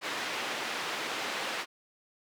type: band-pass noise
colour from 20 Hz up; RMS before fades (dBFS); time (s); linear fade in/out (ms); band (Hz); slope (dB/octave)
white; -35; 0.01-1.66; 50; 270 to 2900; 12
effects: none